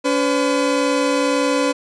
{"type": "tone pair together", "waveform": "30% pulse", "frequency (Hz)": [283.4, 505], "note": ["C#4", "B4"], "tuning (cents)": [38, 39], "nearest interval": "minor seventh", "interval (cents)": 1001, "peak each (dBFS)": -16, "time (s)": [0.04, 1.73], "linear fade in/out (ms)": 20, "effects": ["resampled to 22050 Hz"]}